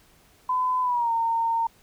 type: tone with pitch glide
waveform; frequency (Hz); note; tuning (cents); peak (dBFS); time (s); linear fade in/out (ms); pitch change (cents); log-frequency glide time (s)
sine; 1011 to 916.4; B5 to A#5; +40 to -30; -21; 0.49-1.67; 5; -170; 0.82-1.12
effects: pink hiss -58 dBFS RMS until 1.82 s